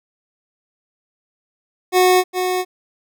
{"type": "tone with echo", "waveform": "25% pulse", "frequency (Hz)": 366.6, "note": "F#4", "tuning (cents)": -16, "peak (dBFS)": -7, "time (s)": [1.92, 2.24], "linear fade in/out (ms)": 50, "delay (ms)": 410, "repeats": 1, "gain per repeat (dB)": -7, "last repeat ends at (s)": 2.65, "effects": []}